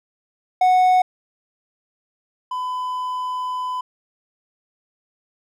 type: tone pair in turn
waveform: triangle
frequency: 737 / 1005.7 Hz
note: F#5 / B5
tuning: -7 / +31 cents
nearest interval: perfect fourth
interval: 538 cents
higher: second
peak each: -10 / -21 dBFS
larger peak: first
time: 0.61-1.02 / 2.51-3.81 s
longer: second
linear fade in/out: 5 ms
effects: none